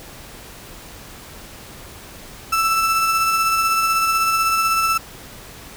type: tone with tremolo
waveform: 35% pulse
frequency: 1323 Hz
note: E6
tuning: 6 cents sharp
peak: -13 dBFS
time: 2.52-4.98 s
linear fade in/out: 10 ms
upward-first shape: sine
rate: 16 Hz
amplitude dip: 30%
effects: pink hiss -39 dBFS RMS until 5.76 s